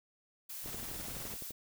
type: noise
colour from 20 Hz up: blue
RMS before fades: -44 dBFS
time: 0.49-1.52 s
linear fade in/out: 10 ms
type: noise with tremolo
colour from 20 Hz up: pink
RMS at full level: -46 dBFS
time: 0.62-1.38 s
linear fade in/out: 50 ms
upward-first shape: square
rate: 19 Hz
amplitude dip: 35%
type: click train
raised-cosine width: 2 ms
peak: -34 dBFS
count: 11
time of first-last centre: 0.66-1.507 s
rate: 11.8 Hz
effects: none